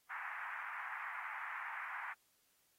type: band-pass noise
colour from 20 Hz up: white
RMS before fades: -45 dBFS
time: 0.09-2.14 s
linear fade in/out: 20 ms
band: 860 to 2100 Hz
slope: 48 dB/octave
effects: white hiss -75 dBFS RMS until 2.78 s + AAC 48 kbps